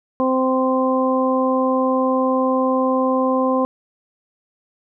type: harmonic tone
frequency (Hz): 260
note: C4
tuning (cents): -11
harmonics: 1 / 2 / 3 / 4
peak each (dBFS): -19 / -19 / -27 / -22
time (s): 0.2-3.65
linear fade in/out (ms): 0
effects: none